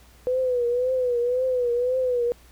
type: tone with vibrato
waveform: sine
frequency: 496.7 Hz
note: B4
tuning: 10 cents sharp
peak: -20 dBFS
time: 0.27-2.32 s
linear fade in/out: 0 ms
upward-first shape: triangle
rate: 1.9 Hz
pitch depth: 86 cents each way
effects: added 60 Hz sine -51 dBFS peak until 2.51 s + pink hiss -55 dBFS RMS until 2.51 s